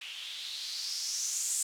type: noise with low-pass filter sweep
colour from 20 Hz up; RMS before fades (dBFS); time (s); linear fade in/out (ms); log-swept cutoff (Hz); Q
violet; -36; 0.01-1.63; 5; 2800 to 7900; 4.3
effects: none